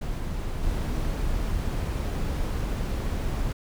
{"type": "noise with level steps", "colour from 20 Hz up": "brown", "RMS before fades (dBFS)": [-30, -27], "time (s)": [0.01, 3.53], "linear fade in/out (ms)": 10, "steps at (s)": 0.63, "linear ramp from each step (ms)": 2, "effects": []}